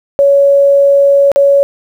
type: tone with dropouts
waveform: sine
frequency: 560 Hz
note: C#5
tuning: 18 cents sharp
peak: -4 dBFS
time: 0.19-1.63 s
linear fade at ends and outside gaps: 0 ms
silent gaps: 1.317-1.36 s
effects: 7-bit